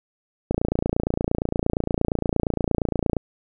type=click train; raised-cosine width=2 ms; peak=-8 dBFS; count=77; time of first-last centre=0.51-3.167 s; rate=28.6 Hz; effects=none